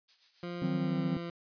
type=noise with tremolo; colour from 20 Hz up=violet; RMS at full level=-47 dBFS; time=0.08-0.74 s; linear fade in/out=10 ms; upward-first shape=sine; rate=7.3 Hz; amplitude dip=60%
type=tone with pitch glide; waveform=20% pulse; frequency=174.61 to 170.82 Hz; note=F3 to F3; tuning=0 to -38 cents; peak=-32 dBFS; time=0.43-1.3 s; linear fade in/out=2 ms; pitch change=-38 cents; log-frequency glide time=0.74-0.96 s
type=chord; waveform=triangle; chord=C diminished; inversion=first; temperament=equal; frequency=155.56 / 185 / 261.6 Hz; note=Eb3 / Gb3 / C4; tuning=0 / 0 / 0 cents; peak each=-32 dBFS; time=0.62-1.17 s; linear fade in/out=2 ms
effects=resampled to 11025 Hz